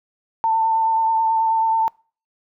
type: tone with vibrato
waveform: sine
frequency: 895 Hz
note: A5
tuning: 29 cents sharp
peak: -15 dBFS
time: 0.44-1.88 s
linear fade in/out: 0 ms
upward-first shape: sine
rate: 9.3 Hz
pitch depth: 18 cents each way
effects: noise-tail reverb RT60 0.4 s tail -26 dB re dry